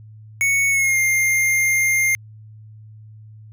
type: tone with pitch glide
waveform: square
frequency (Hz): 2217 to 2113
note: C#7 to C7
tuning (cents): 0 to +16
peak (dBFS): -16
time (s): 0.41-2.15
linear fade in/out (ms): 0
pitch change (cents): -84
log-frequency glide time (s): 0.7-0.98
effects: added 108 Hz sine -39 dBFS peak until 3.52 s